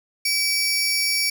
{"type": "tone pair together", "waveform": "25% pulse", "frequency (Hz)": [2298, 5488], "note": ["D7", "F8"], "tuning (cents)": [-38, -31], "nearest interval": "octave + minor third", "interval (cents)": 1507, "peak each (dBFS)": -18, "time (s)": [0.25, 1.3], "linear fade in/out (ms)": 5, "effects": []}